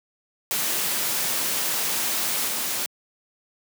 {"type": "noise with level steps", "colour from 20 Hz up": "white", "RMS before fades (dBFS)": [-25, -27], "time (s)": [0.51, 2.86], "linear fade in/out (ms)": 0, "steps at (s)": 2.47, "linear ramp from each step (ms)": 10, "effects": ["high-pass 150 Hz 12 dB/octave"]}